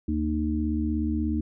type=harmonic tone; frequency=76.6 Hz; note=D#2; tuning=27 cents flat; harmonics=1 / 3 / 4; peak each=-28 / -28 / -28 dBFS; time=0.08-1.41 s; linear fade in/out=5 ms; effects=none